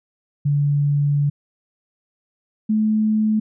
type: tone pair in turn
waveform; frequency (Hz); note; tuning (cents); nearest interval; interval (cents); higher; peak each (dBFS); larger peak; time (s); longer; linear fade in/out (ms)
sine; 144.1 / 215.9; D3 / A3; -33 / -33; perfect fifth; 700; second; -15; neither; 0.45-1.3 / 2.69-3.4; first; 10
effects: none